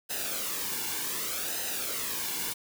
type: noise with flanger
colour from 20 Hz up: white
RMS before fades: -33 dBFS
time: 0.09-2.54 s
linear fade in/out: 20 ms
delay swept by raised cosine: 0.88 to 1.59 ms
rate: 0.66 Hz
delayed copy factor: -0.6
effects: none